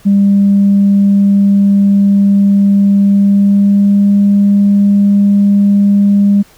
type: tone with pitch glide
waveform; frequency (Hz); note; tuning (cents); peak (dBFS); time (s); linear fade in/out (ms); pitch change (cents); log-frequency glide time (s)
sine; 199.4 to 201.4; G3 to G3; +30 to +47; -4; 0.05-6.43; 20; +17; 3.05-4.12
effects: tanh soft clip ceiling -1 dBFS + pink hiss -44 dBFS RMS until 6.57 s